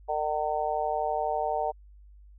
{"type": "harmonic tone", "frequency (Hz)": 152, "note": "D#3", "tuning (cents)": -40, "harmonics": [3, 4, 5, 6], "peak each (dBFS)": [-34, -31, -29, -34], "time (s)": [0.08, 1.72], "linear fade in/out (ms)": 20, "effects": ["added 50 Hz sine -49 dBFS peak until 2.38 s"]}